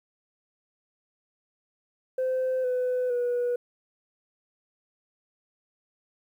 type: tone with pitch steps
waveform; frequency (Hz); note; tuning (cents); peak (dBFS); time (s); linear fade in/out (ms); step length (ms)
sine; 516 / 502 / 486.5; C5 / B4 / B4; -24 / +28 / -26; -22; 2.18-3.56; 5; 460
effects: tanh soft clip ceiling -22 dBFS + 10-bit